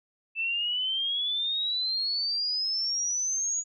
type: exponential sweep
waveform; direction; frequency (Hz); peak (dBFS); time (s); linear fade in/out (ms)
sine; up; 2637 to 6830; -26; 0.35-3.64; 50
effects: none